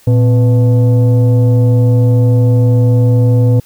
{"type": "tone with frequency modulation", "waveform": "sine", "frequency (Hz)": 116.54, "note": "A#2", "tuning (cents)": 0, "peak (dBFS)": -5, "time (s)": [0.07, 3.6], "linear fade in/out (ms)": 5, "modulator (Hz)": 378, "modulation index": 0.51, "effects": ["tanh soft clip ceiling -1 dBFS", "white hiss -46 dBFS RMS until 3.65 s"]}